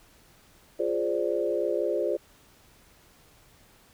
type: chord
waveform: sine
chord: D half-diminished seventh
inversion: first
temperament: equal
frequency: 349.2 / 415.3 / 523.3 / 587.3 Hz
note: F4 / Ab4 / C5 / D5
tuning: 0 / 0 / 0 / 0 cents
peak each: -30 dBFS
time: 0.79-2.17 s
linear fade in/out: 10 ms
effects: pink hiss -58 dBFS RMS until 3.93 s